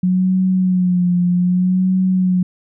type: tone with vibrato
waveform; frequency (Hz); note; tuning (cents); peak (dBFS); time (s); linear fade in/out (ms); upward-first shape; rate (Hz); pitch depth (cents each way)
sine; 181.8; F#3; -30; -12; 0.03-2.43; 5; sine; 0.64; 47
effects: none